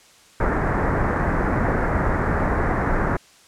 pink low-pass noise, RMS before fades -21 dBFS, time 0.4-3.17 s, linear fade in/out 5 ms, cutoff 1900 Hz, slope 48 dB/octave, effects white hiss -51 dBFS RMS until 3.47 s + low-pass 8000 Hz 12 dB/octave

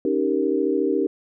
sine chord, Eb dominant seventh, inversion third, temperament equal, 277.2 / 311.1 / 392 / 466.2 Hz, Db4 / Eb4 / G4 / Bb4, 0 / 0 / 0 / 0 cents, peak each -25 / -24 / -23 / -25 dBFS, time 0.05-1.07 s, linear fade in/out 2 ms, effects none

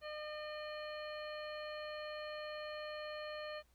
harmonic tone, 606 Hz, D#5, 46 cents flat, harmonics 1 / 2 / 3 / 4 / 5 / 7, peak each -44 / -51 / -51 / -56 / -56 / -55 dBFS, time 0.01-3.63 s, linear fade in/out 50 ms, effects added 60 Hz sine -70 dBFS peak until 3.74 s + pink hiss -75 dBFS RMS until 3.74 s

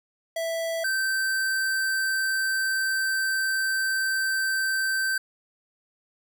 square tone pair in turn, 659.3 / 1552.8 Hz, E5 / G6, 0 / -17 cents, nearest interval octave + minor third, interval 1483 cents, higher second, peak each -27 / -24 dBFS, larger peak second, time 0.36-0.84 / 0.84-5.18 s, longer second, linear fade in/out 5 ms, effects none

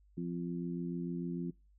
harmonic tone, 86.7 Hz, F2, 12 cents flat, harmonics 2 / 3 / 4, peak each -37 / -41 / -43 dBFS, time 0.17-1.51 s, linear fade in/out 10 ms, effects noise-tail reverb RT60 0.3 s tail -26 dB re dry + added 50 Hz sine -62 dBFS peak until 1.78 s

